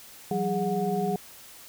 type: tone cluster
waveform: sine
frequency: 171.9 / 191.1 / 411.6 / 730 Hz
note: F3 / G3 / G#4 / F#5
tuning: -27 / -44 / -16 / -24 cents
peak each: -33 / -29 / -29 / -30 dBFS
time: 0.31-1.16 s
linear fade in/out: 2 ms
effects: white hiss -48 dBFS RMS until 1.68 s